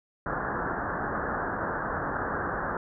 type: low-pass noise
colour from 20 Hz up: white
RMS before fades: -31 dBFS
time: 0.26-2.77 s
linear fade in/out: 2 ms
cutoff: 1700 Hz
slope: 96 dB/octave
effects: none